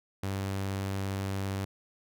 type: tone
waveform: sawtooth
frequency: 97.4 Hz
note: G2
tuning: 11 cents flat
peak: -27 dBFS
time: 0.23-1.65 s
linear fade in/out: 5 ms
effects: none